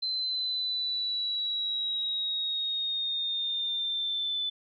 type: linear sweep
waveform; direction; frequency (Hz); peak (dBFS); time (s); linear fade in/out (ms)
sine; down; 4083 to 3499; -28; 0.02-4.5; 10
effects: none